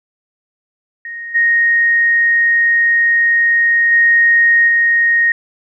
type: tone with level steps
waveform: sine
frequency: 1864.7 Hz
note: A#6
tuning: in tune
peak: -24 / -9 / -7 / -9 dBFS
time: 1.05-5.32 s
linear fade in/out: 2 ms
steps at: 1.34 / 3.91 / 4.67 s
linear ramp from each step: 20 ms
effects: none